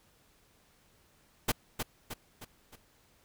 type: noise with echo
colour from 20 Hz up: pink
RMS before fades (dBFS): -27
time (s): 1.48-1.52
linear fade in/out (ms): 10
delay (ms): 310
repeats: 4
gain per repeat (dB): -6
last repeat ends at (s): 2.76
effects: pink hiss -66 dBFS RMS until 3.24 s